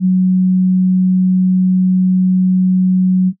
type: tone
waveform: sine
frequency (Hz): 185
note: F#3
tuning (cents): 0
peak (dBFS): -8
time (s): 0-3.33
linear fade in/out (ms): 50
effects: noise-tail reverb RT60 0.1 s tail -18 dB re dry